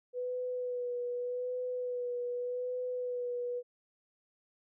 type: tone with vibrato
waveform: sine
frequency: 493.9 Hz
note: B4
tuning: in tune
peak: -33 dBFS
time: 0.13-3.63 s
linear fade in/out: 50 ms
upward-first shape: sine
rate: 0.84 Hz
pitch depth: 24 cents each way
effects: none